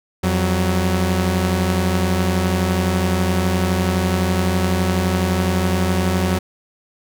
sawtooth tone pair together, 87.31 / 186.51 Hz, F2 / F#3, 0 / +14 cents, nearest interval octave + minor second, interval 1314 cents, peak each -15 dBFS, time 0.23-6.39 s, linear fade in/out 10 ms, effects none

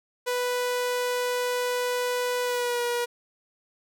sawtooth tone with pitch glide, 493.9 to 480.7 Hz, B4 to B4, 0 to -47 cents, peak -21 dBFS, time 0.26-3.06 s, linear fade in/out 20 ms, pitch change -47 cents, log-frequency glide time 2.43-2.82 s, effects none

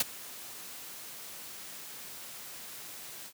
white noise with ADSR envelope, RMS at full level -24 dBFS, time 0-3.33 s, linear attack 4 ms, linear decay 25 ms, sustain -21 dB, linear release 69 ms, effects high-pass 100 Hz 12 dB/octave

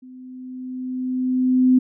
sine tone with level ramp, 255.3 Hz, C4, 42 cents flat, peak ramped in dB -39 to -10 dBFS, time 0.02-1.79 s, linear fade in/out 10 ms, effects none

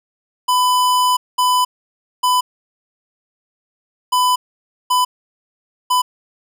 square tone bursts at uneven times, 1000 Hz, B5, 21 cents sharp, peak -13 dBFS, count 6, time 0.48-1.17 / 1.38-1.65 / 2.23-2.41 / 4.12-4.36 / 4.9-5.05 / 5.9-6.02 s, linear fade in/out 10 ms, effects none

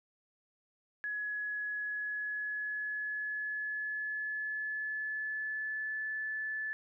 sine tone with pitch glide, 1688 to 1738.5 Hz, G#6 to A6, +28 to -21 cents, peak -34 dBFS, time 1.04-6.73 s, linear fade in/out 0 ms, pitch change +51 cents, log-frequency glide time 1.78-6.1 s, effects none

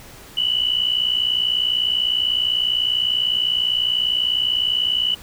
sine tone pair together, 2936 / 2996 Hz, F#7 / F#7, -14 / +21 cents, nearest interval unison, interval 35 cents, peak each -20 dBFS, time 0.37-5.15 s, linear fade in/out 5 ms, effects pink hiss -42 dBFS RMS until 5.22 s

